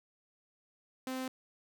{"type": "tone", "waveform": "sawtooth", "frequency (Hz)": 259.2, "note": "C4", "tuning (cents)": -16, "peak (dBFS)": -32, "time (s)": [1.07, 1.28], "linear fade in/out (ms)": 2, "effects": []}